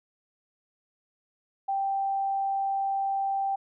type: tone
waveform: sine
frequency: 784 Hz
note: G5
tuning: in tune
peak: -25 dBFS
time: 1.68-3.56 s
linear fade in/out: 10 ms
effects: none